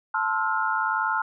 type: chord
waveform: sine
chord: F major seventh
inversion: first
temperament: equal with one note detuned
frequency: 880 / 1046.5 / 1318.5 / 1419.7 Hz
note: A5 / C6 / E6 / F6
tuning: 0 / 0 / 0 / +28 cents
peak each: -27 / -30 / -29 / -26 dBFS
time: 0.14-1.22 s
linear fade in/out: 5 ms
effects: none